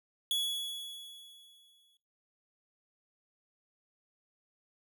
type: tone with exponential decay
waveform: 45% pulse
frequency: 3377 Hz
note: G#7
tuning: 28 cents sharp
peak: -28 dBFS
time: 0.31-1.97 s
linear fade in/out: 1 ms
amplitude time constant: 360 ms
effects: noise-tail reverb RT60 0.3 s tail -19 dB re dry